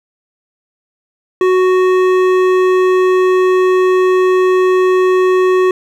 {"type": "tone with hard clipping", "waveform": "triangle", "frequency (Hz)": 370, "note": "F#4", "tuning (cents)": 0, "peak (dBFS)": -10, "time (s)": [1.41, 5.71], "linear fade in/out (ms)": 2, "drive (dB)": 16, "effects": []}